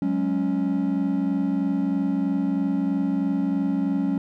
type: chord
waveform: triangle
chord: F# suspended second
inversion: none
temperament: just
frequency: 185 / 208.1 / 277.5 Hz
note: F#3 / G#3 / C#4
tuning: 0 / +4 / +2 cents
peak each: -24 / -25 / -21 dBFS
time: 0.02-4.18 s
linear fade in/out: 2 ms
effects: tanh soft clip ceiling -11 dBFS